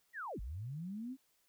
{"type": "linear two-way sweep", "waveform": "sine", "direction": "down then up", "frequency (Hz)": [1975.5, 42.99, 271.9], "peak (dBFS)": -40, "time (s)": [0.13, 1.17], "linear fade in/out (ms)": 50, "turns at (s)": 0.4, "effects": ["white hiss -75 dBFS RMS until 1.48 s"]}